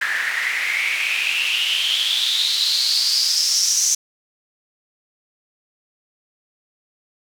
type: noise with band-pass filter sweep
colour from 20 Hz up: white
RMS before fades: -20 dBFS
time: 0.01-3.95 s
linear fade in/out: 5 ms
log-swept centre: 1700 to 6200 Hz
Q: 7.6
effects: none